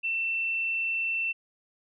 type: tone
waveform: sine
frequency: 2685 Hz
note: E7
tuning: 31 cents sharp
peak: -26 dBFS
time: 0.03-1.33 s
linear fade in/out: 20 ms
effects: none